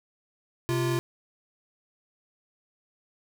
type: tone pair together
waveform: square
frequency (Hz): 129.8 / 345.4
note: C3 / F4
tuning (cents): -13 / -19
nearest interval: octave + perfect fourth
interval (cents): 1694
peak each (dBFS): -28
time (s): 0.69-0.99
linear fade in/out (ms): 0
effects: none